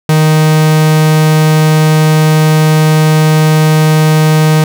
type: tone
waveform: 45% pulse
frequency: 155.56 Hz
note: D#3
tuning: in tune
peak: -5 dBFS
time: 0.09-4.64 s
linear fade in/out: 2 ms
effects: none